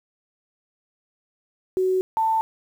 sine tone pair in turn, 373.4 / 890 Hz, F#4 / A5, +16 / +20 cents, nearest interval octave + minor third, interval 1504 cents, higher second, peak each -18 dBFS, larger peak neither, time 1.77-2.01 / 2.17-2.41 s, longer neither, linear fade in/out 0 ms, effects 8-bit

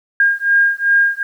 sine beating tone pair, 1615 / 1617.6 Hz, G#6 / G#6, -49 / -46 cents, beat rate 2.6 Hz, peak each -14 dBFS, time 0.2-1.23 s, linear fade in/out 2 ms, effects 8-bit

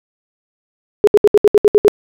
sine tone bursts, 415.3 Hz, G#4, in tune, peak -4 dBFS, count 9, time 1.04-1.881 s, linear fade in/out 0 ms, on 33 ms, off 68 ms, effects none

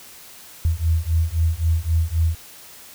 sine beating tone pair, 79.9 / 83.7 Hz, D#2 / E2, +47 / +27 cents, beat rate 3.8 Hz, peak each -20 dBFS, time 0.65-2.35 s, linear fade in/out 0 ms, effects white hiss -43 dBFS RMS until 2.94 s

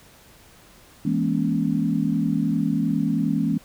sine chord, A# half-diminished seventh, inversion second, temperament equal with one note detuned, 164.81 / 207.7 / 237.4 / 277.2 Hz, E3 / G#3 / A#3 / C#4, 0 / 0 / +32 / 0 cents, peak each -25 dBFS, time 1.05-3.58 s, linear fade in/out 5 ms, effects pink hiss -51 dBFS RMS until 3.64 s

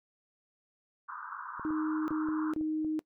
white band-pass noise, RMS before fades -42 dBFS, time 1.08-2.54 s, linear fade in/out 10 ms, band 930 to 1500 Hz, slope 96 dB/octave
clicks, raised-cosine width 2 ms, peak -33 dBFS, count 6, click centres 1.596 / 1.706 / 2.113 / 2.287 / 2.611 / 2.847 s
sine tone bursts, 311.1 Hz, D#4, in tune, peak -29 dBFS, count 3, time 1.65-2.992 s, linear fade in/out 0 ms, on 430 ms, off 26 ms
effects noise-tail reverb RT60 0.1 s tail -22 dB re dry

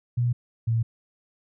sine tone pair in turn, 121 / 114.36 Hz, B2 / A#2, -35 / -33 cents, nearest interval minor second, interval 98 cents, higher first, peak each -20 dBFS, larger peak neither, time 0.17-0.33 / 0.67-0.83 s, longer neither, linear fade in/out 10 ms, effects none

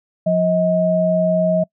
sine tone pair together, 177.3 / 633.7 Hz, F3 / D#5, +26 / +32 cents, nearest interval octave + minor seventh, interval 2206 cents, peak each -18 / -15 dBFS, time 0.26-1.64 s, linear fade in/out 10 ms, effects noise-tail reverb RT60 0.1 s tail -24 dB re dry

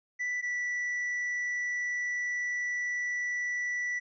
triangle tone pair in turn, 1975.5 / 1961.9 Hz, B6 / B6, 0 / -12 cents, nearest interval unison, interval 12 cents, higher first, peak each -28 dBFS, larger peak neither, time 0.19-0.42 / 0.42-4 s, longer second, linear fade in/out 20 ms, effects resampled to 16000 Hz

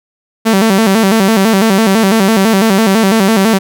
sawtooth tone with vibrato, 207.7 Hz, G#3, in tune, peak -3 dBFS, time 0.45-3.59 s, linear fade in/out 20 ms, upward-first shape square, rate 6 Hz, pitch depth 130 cents each way, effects none

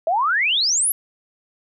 sine exponential sweep, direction up, 624 to 11840 Hz, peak -16 dBFS, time 0.07-0.92 s, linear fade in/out 2 ms, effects none

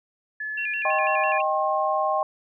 sine tone, 1720 Hz, A6, 40 cents flat, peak -28 dBFS, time 0.4-1.38 s, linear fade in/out 5 ms
sine tone with vibrato, 2569 Hz, E7, 45 cents flat, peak -27 dBFS, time 0.57-1.42 s, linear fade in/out 10 ms, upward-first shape square, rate 6 Hz, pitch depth 100 cents each way
sine chord, C minor, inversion first, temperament equal with one note detuned, 622.3 / 784 / 1072.2 Hz, Eb5 / G5 / C6, 0 / 0 / +42 cents, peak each -25 dBFS, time 0.85-2.23 s, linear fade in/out 2 ms
effects none

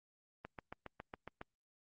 click train, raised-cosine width 0.5 ms, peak -30 dBFS, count 8, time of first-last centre 0.45-1.414 s, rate 7.26 Hz, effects Opus 32 kbps

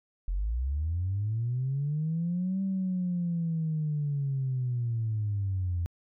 sine linear two-way sweep, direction up then down, 41.68 to 194.4 to 84.4 Hz, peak -26 dBFS, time 0.28-5.86 s, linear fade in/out 0 ms, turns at 2.62 s, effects tanh soft clip ceiling -22 dBFS

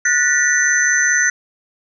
sine tone cluster, 1463 / 1781 / 1926 / 6130 Hz, F#6 / A6 / B6 / G8, -20 / +21 / -44 / -40 cents, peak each -18 dBFS, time 0.05-1.3 s, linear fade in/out 5 ms, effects none

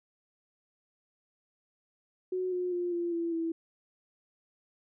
sine tone with pitch steps, 368.7 / 360.5 / 352.5 / 344.6 / 336.9 / 329.4 Hz, F#4 / F#4 / F4 / F4 / E4 / E4, -6 / -45 / +16 / -23 / +38 / -1 cents, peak -29 dBFS, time 2.32-3.52 s, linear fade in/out 5 ms, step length 200 ms, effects none

